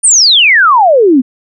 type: exponential sweep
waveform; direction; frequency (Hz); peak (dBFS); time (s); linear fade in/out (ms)
sine; down; 9397 to 240; -3; 0.03-1.22; 20
effects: none